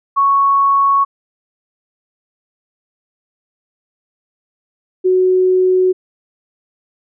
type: tone pair in turn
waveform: sine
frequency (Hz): 1108.7 / 370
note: C#6 / F#4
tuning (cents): 0 / 0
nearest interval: octave + perfect fifth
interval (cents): 1900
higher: first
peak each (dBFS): -9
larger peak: neither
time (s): 0.16-1.05 / 5.04-5.93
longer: neither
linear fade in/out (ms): 20
effects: none